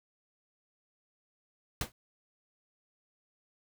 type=noise with exponential decay; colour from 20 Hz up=pink; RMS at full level=-29 dBFS; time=1.81-1.92 s; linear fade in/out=2 ms; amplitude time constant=23 ms; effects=none